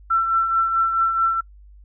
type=tone with tremolo; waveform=sine; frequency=1344 Hz; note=E6; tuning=33 cents sharp; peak=-14 dBFS; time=0.1-1.41 s; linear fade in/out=10 ms; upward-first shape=triangle; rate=4.6 Hz; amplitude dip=55%; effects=noise-tail reverb RT60 0.1 s tail -23 dB re dry + added 50 Hz sine -43 dBFS peak until 1.84 s